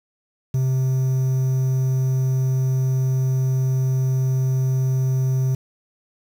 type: tone with quantisation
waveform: triangle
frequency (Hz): 130.81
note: C3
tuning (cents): 0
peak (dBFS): -15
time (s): 0.54-5.55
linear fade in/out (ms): 5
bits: 7
effects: none